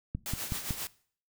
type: click train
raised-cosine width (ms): 5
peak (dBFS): -20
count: 4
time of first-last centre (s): 0.15-0.708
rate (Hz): 5.38
type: noise with tremolo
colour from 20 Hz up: white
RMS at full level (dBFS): -35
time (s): 0.26-0.87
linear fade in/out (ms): 0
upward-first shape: triangle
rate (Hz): 7.5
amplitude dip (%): 65
effects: noise-tail reverb RT60 0.5 s tail -20 dB re dry